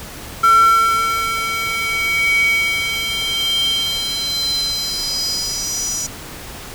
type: tone with high-pass filter sweep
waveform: square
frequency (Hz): 451.1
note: A4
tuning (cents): +43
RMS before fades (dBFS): -18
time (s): 0.43-6.07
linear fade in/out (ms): 10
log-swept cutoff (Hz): 1300 to 6200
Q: 7.8
effects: pink hiss -33 dBFS RMS until 6.74 s

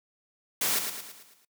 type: noise with echo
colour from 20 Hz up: white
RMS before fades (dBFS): -27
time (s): 0.61-0.79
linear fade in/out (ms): 5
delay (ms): 110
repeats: 6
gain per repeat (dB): -6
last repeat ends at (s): 1.45
effects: noise-tail reverb RT60 0.1 s tail -20 dB re dry + high-pass 150 Hz 12 dB/octave

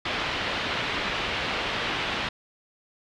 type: low-pass noise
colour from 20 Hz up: white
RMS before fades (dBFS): -29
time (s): 0.05-2.29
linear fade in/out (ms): 5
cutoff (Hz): 3400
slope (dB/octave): 24
effects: none

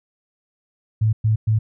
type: tone bursts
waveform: sine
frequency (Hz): 109.3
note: A2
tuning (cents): -11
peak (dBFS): -14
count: 3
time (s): 1.01-1.59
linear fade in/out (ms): 10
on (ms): 120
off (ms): 110
effects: none

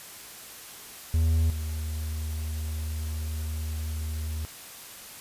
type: tone pair in turn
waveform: triangle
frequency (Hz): 80.4 / 77.71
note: E2 / D#2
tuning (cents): -43 / -2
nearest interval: minor second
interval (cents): 59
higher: first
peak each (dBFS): -18 / -27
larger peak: first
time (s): 1.14-1.5 / 1.5-4.45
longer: second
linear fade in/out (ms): 0
effects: white hiss -44 dBFS RMS until 5.2 s + resampled to 32000 Hz

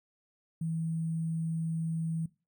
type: tone with sample-and-hold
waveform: sine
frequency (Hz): 163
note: E3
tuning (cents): -19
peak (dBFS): -30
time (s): 0.61-2.26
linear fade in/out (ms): 5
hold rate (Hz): 8820
effects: noise-tail reverb RT60 0.3 s tail -20 dB re dry

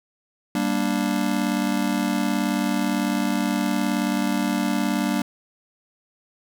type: chord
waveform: square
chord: G minor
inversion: none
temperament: just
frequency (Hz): 196 / 235.2 / 294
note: G3 / Bb3 / D4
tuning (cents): 0 / +16 / +2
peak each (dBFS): -26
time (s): 0.55-5.22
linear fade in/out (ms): 2
effects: none

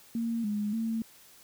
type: tone with pitch steps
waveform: sine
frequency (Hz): 230.6 / 208 / 225.5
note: A#3 / G#3 / A3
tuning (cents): -19 / +3 / +43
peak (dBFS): -28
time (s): 0.15-1.02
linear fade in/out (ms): 2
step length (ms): 290
effects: white hiss -56 dBFS RMS until 1.43 s

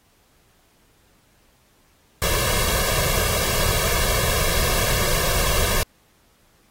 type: noise with comb filter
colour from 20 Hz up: pink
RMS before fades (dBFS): -21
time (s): 2.22-5.83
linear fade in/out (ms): 0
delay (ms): 1.8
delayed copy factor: +0.85
effects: pink hiss -60 dBFS RMS until 6.7 s + AAC 48 kbps

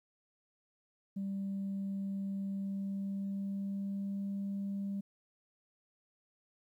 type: tone with pitch glide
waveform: sine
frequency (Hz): 196 to 198.28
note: G3 to G3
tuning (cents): 0 to +20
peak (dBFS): -33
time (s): 1.16-5.01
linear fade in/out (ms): 10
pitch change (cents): +20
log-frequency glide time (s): 2.63-4.31
effects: tanh soft clip ceiling -32 dBFS + 12-bit

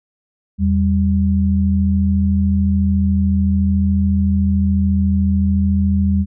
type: tone pair together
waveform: sine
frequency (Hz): 82.58 / 196.4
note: E2 / G3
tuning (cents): +4 / +4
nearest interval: octave + minor third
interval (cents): 1500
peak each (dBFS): -15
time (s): 0.58-6.26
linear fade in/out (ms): 50
effects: none

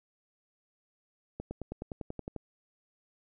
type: accelerating click train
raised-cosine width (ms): 2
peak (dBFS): -24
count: 11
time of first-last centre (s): 1.4-2.363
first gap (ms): 110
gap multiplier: 0.97
effects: none

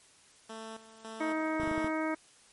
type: tone with tremolo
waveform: 10% pulse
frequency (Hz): 222.3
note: A3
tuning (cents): +18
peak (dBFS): -33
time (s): 0.49-1.91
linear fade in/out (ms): 10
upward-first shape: square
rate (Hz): 1.8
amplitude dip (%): 75
type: harmonic tone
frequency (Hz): 314.9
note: D#4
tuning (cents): +21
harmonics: 1 / 2 / 3 / 4 / 5 / 6 / 7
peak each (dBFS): -32 / -36 / -39 / -40 / -42 / -45 / -41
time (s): 1.2-2.15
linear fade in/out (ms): 10
type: clicks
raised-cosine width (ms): 3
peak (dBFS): -26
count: 6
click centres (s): 1.599 / 1.634 / 1.676 / 1.714 / 1.779 / 1.845
effects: white hiss -60 dBFS RMS until 2.52 s + MP3 48 kbps

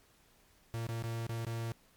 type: tone with dropouts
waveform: 45% pulse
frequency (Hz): 115.1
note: A#2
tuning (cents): -22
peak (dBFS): -35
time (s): 0.74-1.72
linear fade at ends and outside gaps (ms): 0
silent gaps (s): 0.868-0.889 / 1.024-1.039 / 1.267-1.293 / 1.449-1.467
effects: pink hiss -66 dBFS RMS until 1.96 s + MP3 96 kbps

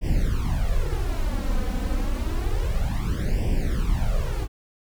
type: noise with flanger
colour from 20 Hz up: brown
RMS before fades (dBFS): -23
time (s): 0.01-4.48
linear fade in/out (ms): 50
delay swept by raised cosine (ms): 0.37 to 3.97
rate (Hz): 0.29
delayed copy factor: +1
effects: none

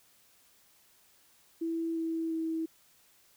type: tone with pitch steps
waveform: sine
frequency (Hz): 329.6 / 326.6 / 323.6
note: E4 / E4 / E4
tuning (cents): 0 / -16 / -32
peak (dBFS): -30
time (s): 1.61-2.66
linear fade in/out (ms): 10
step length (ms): 350
effects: white hiss -64 dBFS RMS until 3.36 s

